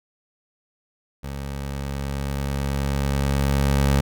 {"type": "tone with level ramp", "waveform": "20% pulse", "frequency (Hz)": 69.3, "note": "C#2", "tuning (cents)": 0, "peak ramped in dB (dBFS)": [-25, -11], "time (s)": [1.23, 4.01], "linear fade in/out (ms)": 10, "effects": []}